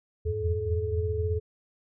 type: tone cluster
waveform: sine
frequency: 79.1 / 83.5 / 87.4 / 102.3 / 430.1 Hz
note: D#2 / E2 / F2 / G#2 / A4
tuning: +29 / +23 / +2 / -26 / -39 cents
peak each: -37 / -30 / -33 / -33 / -30 dBFS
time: 0.25-1.4 s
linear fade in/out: 20 ms
effects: none